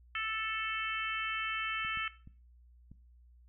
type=harmonic tone; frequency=440 Hz; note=A4; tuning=in tune; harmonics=3 / 4 / 5 / 6 / 7; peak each=-38 / -40 / -39 / -40 / -42 dBFS; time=0.15-2.08 s; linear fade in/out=2 ms
type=clicks; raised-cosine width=5 ms; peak=-39 dBFS; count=4; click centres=1.849 / 1.973 / 2.274 / 2.916 s
effects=noise-tail reverb RT60 0.4 s tail -17 dB re dry + added 60 Hz sine -57 dBFS peak until 3.48 s